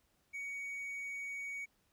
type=tone; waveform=triangle; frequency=2244 Hz; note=C#7; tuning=21 cents sharp; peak=-38 dBFS; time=0.33-1.66 s; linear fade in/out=20 ms; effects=pink hiss -75 dBFS RMS until 1.92 s